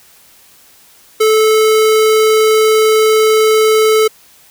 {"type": "tone", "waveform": "square", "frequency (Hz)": 435.5, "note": "A4", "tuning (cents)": -18, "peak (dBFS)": -8, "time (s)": [1.2, 4.08], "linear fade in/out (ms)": 10, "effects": ["white hiss -45 dBFS RMS until 4.5 s"]}